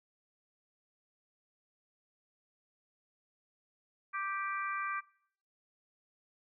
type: harmonic tone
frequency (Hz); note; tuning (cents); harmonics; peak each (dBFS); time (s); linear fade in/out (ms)
392; G4; 0; 3 / 4 / 5 / 6; -36 / -40 / -44 / -44; 4.13-5.01; 20
effects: noise-tail reverb RT60 0.6 s tail -22 dB re dry